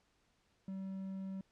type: tone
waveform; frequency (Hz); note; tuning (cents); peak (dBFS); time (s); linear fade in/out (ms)
triangle; 191.8; G3; -37; -38; 0.68-1.41; 2
effects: pink hiss -75 dBFS RMS until 1.51 s + low-pass 7000 Hz 12 dB/octave